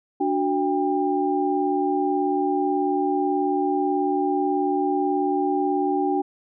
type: tone cluster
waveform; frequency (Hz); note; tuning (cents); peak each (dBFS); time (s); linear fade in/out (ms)
sine; 292 / 370.3 / 798; D4 / F#4 / G5; -10 / +1 / +31; -24; 0.2-6.22; 10
effects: none